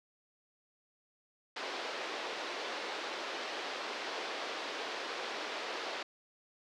pink band-pass noise, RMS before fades -40 dBFS, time 1.56-6.03 s, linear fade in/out 5 ms, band 370 to 4800 Hz, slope 24 dB/octave, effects none

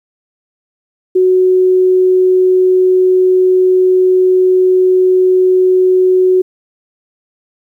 sine tone, 370 Hz, F#4, in tune, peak -6 dBFS, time 1.15-6.42 s, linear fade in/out 10 ms, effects 8-bit

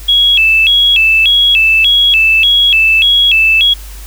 sine tone with vibrato, 2960 Hz, F#7, in tune, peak -5 dBFS, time 0.08-3.74 s, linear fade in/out 10 ms, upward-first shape square, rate 1.7 Hz, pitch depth 200 cents each way, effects added 50 Hz sine -26 dBFS peak until 4.06 s + white hiss -35 dBFS RMS until 4.06 s

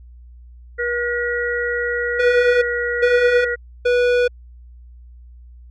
harmonic tone, 480 Hz, B4, 49 cents flat, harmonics 1 / 3 / 4, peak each -22 / -24 / -23 dBFS, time 0.78-3.56 s, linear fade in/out 20 ms
square tone bursts, 489.3 Hz, B4, 16 cents flat, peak -14 dBFS, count 3, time 2.19-4.28 s, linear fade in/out 10 ms, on 430 ms, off 400 ms
effects added 60 Hz sine -39 dBFS peak until 5.7 s + low-pass 3000 Hz 12 dB/octave

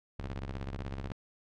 sawtooth ring-modulated tone, 67.4 Hz, C#2, 48 cents flat, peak -30 dBFS, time 0.19-1.12 s, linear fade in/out 0 ms, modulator 25.6 Hz, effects low-pass 4000 Hz 12 dB/octave

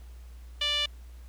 sawtooth tone with band-pass filter, 587.3 Hz, D5, in tune, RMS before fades -28 dBFS, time 0.61-0.86 s, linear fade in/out 5 ms, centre 3200 Hz, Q 7.7, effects added 60 Hz sine -43 dBFS peak until 1.28 s + pink hiss -61 dBFS RMS until 1.28 s

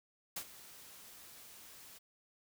white noise with ADSR envelope, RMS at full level -39 dBFS, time 0.36-1.99 s, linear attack 7 ms, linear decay 70 ms, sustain -16 dB, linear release 18 ms, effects none

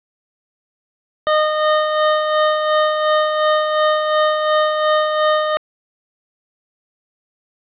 25% pulse tone with tremolo, 614 Hz, D#5, 23 cents flat, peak -8 dBFS, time 1.27-5.57 s, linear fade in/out 0 ms, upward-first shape sine, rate 2.8 Hz, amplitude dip 45%, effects resampled to 8000 Hz + 8-bit

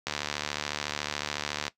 click train, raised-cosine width 0.2 ms, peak -12 dBFS, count 120, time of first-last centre 0.07-1.68 s, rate 73.9 Hz, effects noise-tail reverb RT60 0.1 s tail -18 dB re dry + high-pass 80 Hz 12 dB/octave

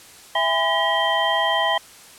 sine tone cluster, 659 / 817 / 1010 / 1917 / 3149 Hz, E5 / G#5 / B5 / A#6 / G7, -1 / -29 / +39 / +48 / +7 cents, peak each -24 dBFS, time 0.35-1.78 s, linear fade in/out 5 ms, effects white hiss -45 dBFS RMS until 2.18 s + low-pass 11000 Hz 12 dB/octave

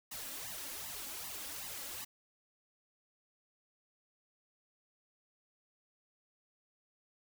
white noise with flanger, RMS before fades -44 dBFS, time 0.11-2.05 s, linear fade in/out 10 ms, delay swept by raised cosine 1 to 3.7 ms, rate 2.6 Hz, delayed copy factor +0.9, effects none

